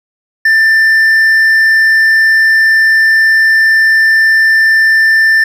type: tone with hard clipping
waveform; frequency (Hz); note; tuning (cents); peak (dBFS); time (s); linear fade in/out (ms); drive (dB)
sine; 1781; A6; +21; -6; 0.45-5.44; 5; 3
effects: none